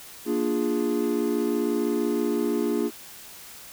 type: chord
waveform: triangle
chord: Bb dominant seventh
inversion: none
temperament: equal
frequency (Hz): 233.1 / 293.7 / 349.2 / 415.3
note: Bb3 / D4 / F4 / Ab4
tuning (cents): 0 / 0 / 0 / 0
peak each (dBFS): -26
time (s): 0.25-2.91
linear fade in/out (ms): 50
effects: white hiss -44 dBFS RMS until 3.72 s